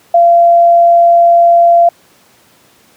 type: tone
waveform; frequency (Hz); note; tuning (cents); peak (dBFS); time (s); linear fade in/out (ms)
sine; 686; F5; -31; -3; 0.14-1.89; 5
effects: pink hiss -47 dBFS RMS until 2.96 s + high-pass 150 Hz 12 dB/octave